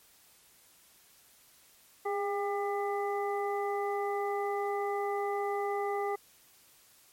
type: harmonic tone with a mistuned harmonic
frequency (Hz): 400.3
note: G4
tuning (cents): +36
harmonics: 1 / 2 / 3 / 5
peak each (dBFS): -32 / -34 / -39 / -43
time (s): 2.05-6.16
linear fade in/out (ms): 10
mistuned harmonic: 1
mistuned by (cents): +34
effects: white hiss -61 dBFS RMS until 7.12 s + MP3 64 kbps